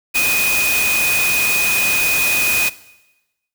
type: tone in noise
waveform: sine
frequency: 2489 Hz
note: D#7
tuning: in tune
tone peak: -15 dBFS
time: 0.14-2.7 s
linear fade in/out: 20 ms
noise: white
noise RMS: -20 dBFS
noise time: 0.14-2.7 s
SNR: +2 dB
effects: noise-tail reverb RT60 1.0 s tail -18 dB re dry